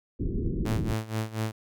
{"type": "low-pass noise", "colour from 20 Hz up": "pink", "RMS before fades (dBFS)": -29, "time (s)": [0.19, 0.94], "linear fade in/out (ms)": 10, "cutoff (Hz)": 390, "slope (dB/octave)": 48}
{"type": "tone with tremolo", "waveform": "sawtooth", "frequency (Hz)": 110, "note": "A2", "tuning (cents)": 0, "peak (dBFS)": -22, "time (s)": [0.65, 1.52], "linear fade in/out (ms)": 10, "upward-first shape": "sine", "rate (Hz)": 4.2, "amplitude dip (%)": 85}
{"effects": []}